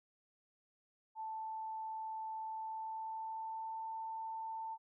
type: tone with pitch glide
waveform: sine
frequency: 881 to 891.8 Hz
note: A5 to A5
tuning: +2 to +23 cents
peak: -40 dBFS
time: 1.15-4.78 s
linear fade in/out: 50 ms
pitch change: +21 cents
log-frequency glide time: 2.47-3.88 s
effects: none